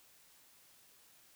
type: silence
effects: white hiss -64 dBFS RMS until 1.35 s